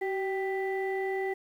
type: tone cluster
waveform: sine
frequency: 381.4 / 780 / 1981 Hz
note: G4 / G5 / B6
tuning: -47 / -9 / +5 cents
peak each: -29 / -35 / -36 dBFS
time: 0.01-1.34 s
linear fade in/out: 10 ms
effects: tanh soft clip ceiling -22 dBFS + 10-bit